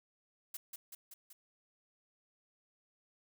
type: noise with echo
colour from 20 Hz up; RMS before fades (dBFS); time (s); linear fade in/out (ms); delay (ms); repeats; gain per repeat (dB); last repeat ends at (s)
blue; -43; 0.54-0.57; 5; 190; 4; -3; 1.33
effects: none